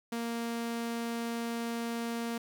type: tone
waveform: sawtooth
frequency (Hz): 232.8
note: A#3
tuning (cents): -2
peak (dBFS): -29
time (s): 0.12-2.38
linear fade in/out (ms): 5
effects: 11-bit